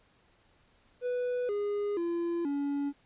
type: tone with pitch steps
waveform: triangle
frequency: 493.9 / 410.5 / 341.3 / 283.7 Hz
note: B4 / G#4 / F4 / C#4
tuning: 0 / -20 / -40 / +40 cents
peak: -27 dBFS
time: 1.01-2.93 s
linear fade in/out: 50 ms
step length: 480 ms
effects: pink hiss -66 dBFS RMS until 3.05 s + resampled to 8000 Hz